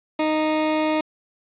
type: tone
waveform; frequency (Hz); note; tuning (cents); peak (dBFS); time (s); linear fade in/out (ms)
20% pulse; 310; D#4; -6; -14; 0.19-1.01; 5
effects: resampled to 8000 Hz + 7-bit

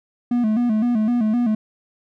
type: tone with vibrato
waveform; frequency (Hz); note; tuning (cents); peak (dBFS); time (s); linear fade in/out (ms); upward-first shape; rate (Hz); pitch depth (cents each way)
triangle; 228.5; A#3; -34; -14; 0.31-1.55; 5; square; 3.9; 100
effects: none

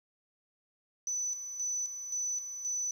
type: tone with tremolo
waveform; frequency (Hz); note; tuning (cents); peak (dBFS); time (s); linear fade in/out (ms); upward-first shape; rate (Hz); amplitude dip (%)
sine; 5990; F#8; +20; -30; 1.07-2.91; 2; square; 1.9; 60
effects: tanh soft clip ceiling -26 dBFS + 10-bit

